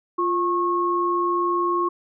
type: tone pair together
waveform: sine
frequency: 349.2 / 1091.2 Hz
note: F4 / C#6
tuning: 0 / -28 cents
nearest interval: octave + minor sixth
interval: 1972 cents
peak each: -23 / -21 dBFS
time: 0.18-1.89 s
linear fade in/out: 10 ms
effects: none